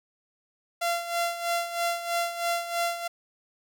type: tone with tremolo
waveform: sawtooth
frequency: 686 Hz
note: F5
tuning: 31 cents flat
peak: -20 dBFS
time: 0.81-3.08 s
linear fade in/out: 10 ms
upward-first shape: sine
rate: 3.1 Hz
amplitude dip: 70%
effects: none